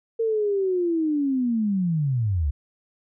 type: linear sweep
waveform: sine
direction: down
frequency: 459.1 to 65.41 Hz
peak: -20 dBFS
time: 0.19-2.51 s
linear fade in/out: 10 ms
effects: none